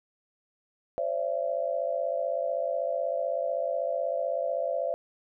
sine tone cluster, 524 / 580 / 673 Hz, C5 / D5 / E5, +2 / -22 / +36 cents, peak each -31 dBFS, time 0.98-4.94 s, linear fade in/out 0 ms, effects none

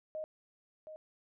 sine tone with echo, 622.3 Hz, D#5, in tune, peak -37 dBFS, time 0.15-0.24 s, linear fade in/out 0 ms, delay 720 ms, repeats 1, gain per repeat -8 dB, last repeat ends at 0.96 s, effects none

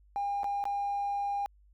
triangle tone with dropouts, 806 Hz, G5, 48 cents sharp, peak -26 dBFS, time 0.16-1.46 s, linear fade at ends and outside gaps 0 ms, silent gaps 0.433-0.443 / 0.64-0.654 s, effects tanh soft clip ceiling -26 dBFS + added 50 Hz sine -58 dBFS peak until 1.73 s

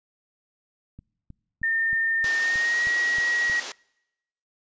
click train, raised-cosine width 5 ms, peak -30 dBFS, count 9, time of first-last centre 0.99-3.498 s, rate 3.19 Hz
sine tone with pitch glide, 1814 to 1905.3 Hz, A#6 to A#6, -48 to +37 cents, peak -21 dBFS, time 1.63-3.6 s, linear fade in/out 5 ms, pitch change +85 cents, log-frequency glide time 2.34-2.84 s
white band-pass noise, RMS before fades -36 dBFS, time 2.24-3.72 s, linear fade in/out 2 ms, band 290 to 6600 Hz, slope 24 dB/octave
effects noise-tail reverb RT60 0.9 s tail -26 dB re dry + resampled to 16000 Hz

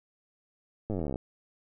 slowing click train, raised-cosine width 2 ms, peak -20 dBFS, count 22, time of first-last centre 0.9-1.158 s, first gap 9 ms, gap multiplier 1.03, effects none

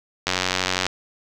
click train, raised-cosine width 0.2 ms, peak -3 dBFS, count 56, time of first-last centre 0.27-0.866 s, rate 92.3 Hz, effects none

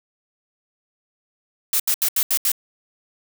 blue noise bursts, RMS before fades -19 dBFS, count 6, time 1.73-2.518 s, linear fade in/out 2 ms, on 68 ms, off 76 ms, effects none

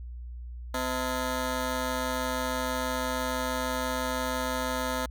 15% pulse ring-modulated tone, 384.1 Hz, G4, 35 cents flat, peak -19 dBFS, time 0.74-5.06 s, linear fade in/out 5 ms, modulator 129 Hz, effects added 60 Hz sine -37 dBFS peak until 5.1 s

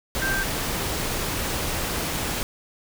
sine tone in noise, 1571 Hz, G6, 3 cents sharp, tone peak -24 dBFS, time 0.22-0.43 s, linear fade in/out 0 ms, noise pink, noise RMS -27 dBFS, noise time 0.15-2.43 s, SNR 0 dB, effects none

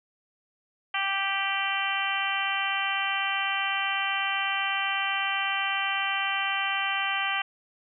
harmonic tone with a mistuned harmonic, 392 Hz, G4, in tune, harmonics 2 / 3 / 4 / 5 / 6 / 7 / 8, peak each -33 / -33 / -33 / -33 / -33 / -33 / -33 dBFS, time 0.94-7.42 s, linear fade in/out 5 ms, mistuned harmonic 8, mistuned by -29 cents, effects none

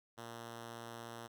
5% pulse tone, 116.54 Hz, A#2, in tune, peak -35 dBFS, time 0.17-1.28 s, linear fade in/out 20 ms, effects none

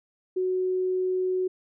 sine tone, 370 Hz, F#4, in tune, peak -23 dBFS, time 0.36-1.48 s, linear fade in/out 10 ms, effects none

